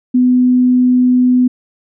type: tone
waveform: sine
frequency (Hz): 250.5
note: B3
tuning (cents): +25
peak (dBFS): -7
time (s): 0.14-1.48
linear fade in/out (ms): 10
effects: none